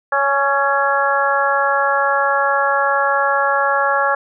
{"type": "harmonic tone with a mistuned harmonic", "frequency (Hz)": 278.8, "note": "C#4", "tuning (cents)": 10, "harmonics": [2, 3, 4, 5, 6], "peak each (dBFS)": [-20, -20, -20, -20, -20], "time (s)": [0.12, 4.15], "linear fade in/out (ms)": 5, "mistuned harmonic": 5, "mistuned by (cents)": -27, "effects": []}